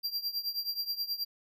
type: tone with tremolo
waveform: square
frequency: 4743 Hz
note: D8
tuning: 16 cents sharp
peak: -29 dBFS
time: 0.03-1.25 s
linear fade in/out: 20 ms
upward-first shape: triangle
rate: 9.4 Hz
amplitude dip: 90%
effects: none